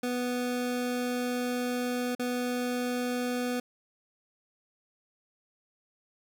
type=tone with dropouts; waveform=25% pulse; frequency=246.9 Hz; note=B3; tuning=in tune; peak=-25 dBFS; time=0.03-3.6 s; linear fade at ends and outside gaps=5 ms; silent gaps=2.151-2.194 s; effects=none